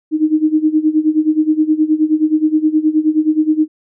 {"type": "tone with tremolo", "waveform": "sine", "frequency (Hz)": 310, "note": "D#4", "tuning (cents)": -6, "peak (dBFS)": -7, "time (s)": [0.11, 3.68], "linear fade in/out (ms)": 50, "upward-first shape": "sine", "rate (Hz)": 9.5, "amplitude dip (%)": 85, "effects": []}